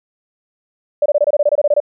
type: tone bursts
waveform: sine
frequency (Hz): 587.3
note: D5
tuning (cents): 0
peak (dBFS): -9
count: 13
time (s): 1.02-1.802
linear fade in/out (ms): 5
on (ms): 38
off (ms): 24
effects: none